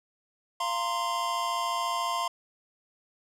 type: chord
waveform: square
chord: F suspended fourth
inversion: none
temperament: equal with one note detuned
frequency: 690.4 / 932.3 / 1046.5 Hz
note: F5 / Bb5 / C6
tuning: -20 / 0 / 0 cents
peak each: -35 / -35 / -30 dBFS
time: 0.6-2.28 s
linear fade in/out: 5 ms
effects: low-pass 10000 Hz 12 dB/octave